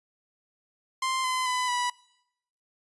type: tone with pitch steps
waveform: sawtooth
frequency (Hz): 1046.5 / 1024.4 / 1002.7 / 981.5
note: C6 / C6 / B5 / B5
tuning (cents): 0 / -37 / +26 / -11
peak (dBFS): -22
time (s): 1.02-1.9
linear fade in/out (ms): 5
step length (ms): 220
effects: noise-tail reverb RT60 0.8 s tail -22 dB re dry + resampled to 24000 Hz